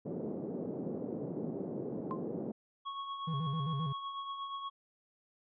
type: band-pass noise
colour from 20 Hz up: white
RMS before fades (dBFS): -39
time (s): 0.05-2.52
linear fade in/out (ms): 10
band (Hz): 150 to 450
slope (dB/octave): 24
type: tone with exponential decay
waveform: sine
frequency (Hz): 1046.5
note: C6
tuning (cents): 0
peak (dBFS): -33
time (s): 2.11-2.24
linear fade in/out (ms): 0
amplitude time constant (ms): 27
type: tone with tremolo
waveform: square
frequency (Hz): 1104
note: C#6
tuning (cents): -7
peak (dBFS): -37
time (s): 2.85-4.7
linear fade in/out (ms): 20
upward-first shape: triangle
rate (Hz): 8.4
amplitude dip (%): 50
type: tone with vibrato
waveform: triangle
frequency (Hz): 149.7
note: D3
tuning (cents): +33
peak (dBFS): -31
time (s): 3.27-3.93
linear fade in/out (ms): 10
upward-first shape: square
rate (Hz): 7.6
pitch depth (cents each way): 140
effects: resampled to 11025 Hz